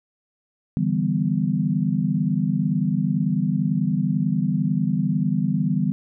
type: chord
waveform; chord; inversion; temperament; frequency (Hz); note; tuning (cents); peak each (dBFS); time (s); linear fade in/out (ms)
sine; E minor seventh; third; equal; 146.83 / 164.81 / 196 / 246.9; D3 / E3 / G3 / B3; 0 / 0 / 0 / 0; -25 / -24 / -23 / -26; 0.77-5.92; 0
effects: none

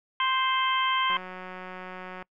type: harmonic tone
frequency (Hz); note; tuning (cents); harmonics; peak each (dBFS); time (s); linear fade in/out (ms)
523.3; C5; 0; 2 / 3 / 4 / 5 / 6; -25 / -33 / -31 / -37 / -30; 0.2-1.17; 2
type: click train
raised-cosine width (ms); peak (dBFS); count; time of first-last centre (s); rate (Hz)
0.5; -25; 208; 1.1-2.225; 184
effects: noise-tail reverb RT60 0.1 s tail -25 dB re dry

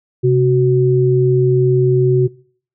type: tone pair together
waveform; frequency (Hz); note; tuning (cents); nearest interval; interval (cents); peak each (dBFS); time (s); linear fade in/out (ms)
sine; 131.2 / 371.1; C3 / F#4; +5 / +5; octave + tritone; 1800; -12; 0.23-2.28; 20
effects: noise-tail reverb RT60 0.5 s tail -23 dB re dry

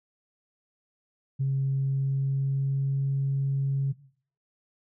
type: tone with pitch glide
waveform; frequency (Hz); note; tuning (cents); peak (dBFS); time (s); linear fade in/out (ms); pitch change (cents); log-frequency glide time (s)
sine; 135.7 to 137.2; C#3 to C#3; -36 to -17; -22; 1.39-3.93; 20; +19; 1.71-3.05
effects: noise-tail reverb RT60 0.5 s tail -17 dB re dry + tanh soft clip ceiling -19 dBFS

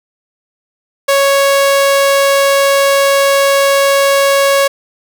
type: tone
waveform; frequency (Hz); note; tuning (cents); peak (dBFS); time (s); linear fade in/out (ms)
sawtooth; 554.4; C#5; 0; -4; 1.08-4.68; 10
effects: none

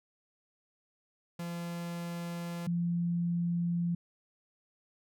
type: tone pair in turn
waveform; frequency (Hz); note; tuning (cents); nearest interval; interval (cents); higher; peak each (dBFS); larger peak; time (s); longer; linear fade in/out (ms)
45% pulse / sine; 171.5 / 172.13; F3 / F3; -31 / -25; unison; 6; second; -36 / -28; second; 1.39-2.67 / 2.67-3.95; neither; 5
effects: none

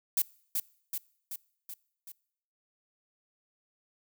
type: noise with echo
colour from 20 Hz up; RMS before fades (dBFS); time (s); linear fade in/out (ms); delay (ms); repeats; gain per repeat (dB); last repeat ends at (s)
violet; -26; 0.17-0.22; 5; 380; 5; -4; 2.12
effects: noise-tail reverb RT60 0.7 s tail -24 dB re dry

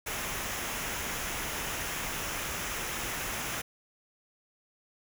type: noise with comb filter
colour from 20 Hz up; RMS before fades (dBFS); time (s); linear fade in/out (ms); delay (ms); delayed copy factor
pink; -35; 0.06-3.62; 10; 0.23; -0.5
effects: none

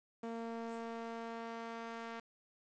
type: tone with band-pass filter sweep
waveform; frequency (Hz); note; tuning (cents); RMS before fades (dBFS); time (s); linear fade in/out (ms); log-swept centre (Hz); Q
sawtooth; 229.5; A#3; -27; -44; 0.23-2.2; 5; 510 to 1300; 0.73
effects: resampled to 16000 Hz + 10-bit

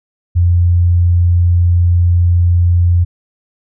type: tone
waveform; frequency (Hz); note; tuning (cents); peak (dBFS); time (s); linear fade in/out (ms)
sine; 87.31; F2; 0; -7; 0.35-3.05; 20
effects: none

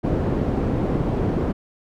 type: low-pass noise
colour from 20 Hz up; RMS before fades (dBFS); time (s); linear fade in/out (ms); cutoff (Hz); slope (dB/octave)
white; -22; 0.03-1.53; 20; 330; 12
effects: none

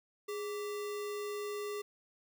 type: tone with sample-and-hold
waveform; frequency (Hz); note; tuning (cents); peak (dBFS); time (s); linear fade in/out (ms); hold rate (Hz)
sine; 414.3; G#4; -4; -36; 0.28-1.82; 10; 1575
effects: none

